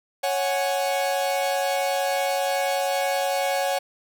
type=chord; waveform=45% pulse; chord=C# suspended fourth; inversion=none; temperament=equal; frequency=554.4 / 740 / 830.6 Hz; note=C#5 / F#5 / G#5; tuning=0 / 0 / 0 cents; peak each=-25 / -26 / -30 dBFS; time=0.23-3.79 s; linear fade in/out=10 ms; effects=none